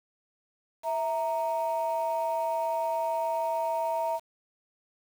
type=tone pair together; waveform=sine; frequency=656 / 929.1 Hz; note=E5 / A#5; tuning=-9 / -6 cents; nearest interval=tritone; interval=603 cents; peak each=-28 dBFS; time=0.83-4.2 s; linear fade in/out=50 ms; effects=tanh soft clip ceiling -21 dBFS + 8-bit